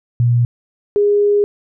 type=tone pair in turn; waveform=sine; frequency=120 / 410.4 Hz; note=B2 / G#4; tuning=-49 / -21 cents; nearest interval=octave + major sixth; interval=2128 cents; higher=second; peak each=-10 / -10 dBFS; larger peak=neither; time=0.2-0.45 / 0.96-1.44 s; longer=second; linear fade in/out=0 ms; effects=none